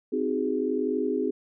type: chord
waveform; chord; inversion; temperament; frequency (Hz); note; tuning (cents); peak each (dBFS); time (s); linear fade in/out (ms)
sine; Ab dominant seventh; first; just; 259.6 / 311.5 / 373.8 / 415.3; C4 / Eb4 / Gb4 / Ab4; -13 / +2 / +18 / 0; -29 / -31 / -31 / -28; 0.12-1.31; 10
effects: none